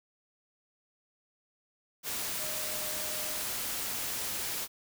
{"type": "tone in noise", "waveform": "sine", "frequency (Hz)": 614, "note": "D#5", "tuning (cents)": -23, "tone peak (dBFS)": -45, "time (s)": [2.36, 3.44], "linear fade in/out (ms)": 50, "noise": "white", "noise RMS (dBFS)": -35, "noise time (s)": [2.03, 4.68], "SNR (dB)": -13, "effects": []}